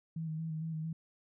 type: tone with vibrato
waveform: sine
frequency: 159.7 Hz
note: D#3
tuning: 45 cents sharp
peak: -35 dBFS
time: 0.16-0.93 s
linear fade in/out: 5 ms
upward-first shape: square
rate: 4.4 Hz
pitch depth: 27 cents each way
effects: none